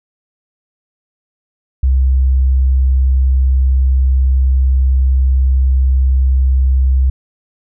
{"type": "tone", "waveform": "sine", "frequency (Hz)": 65.41, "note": "C2", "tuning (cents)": 0, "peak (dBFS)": -8, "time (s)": [1.83, 7.1], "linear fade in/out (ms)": 5, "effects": []}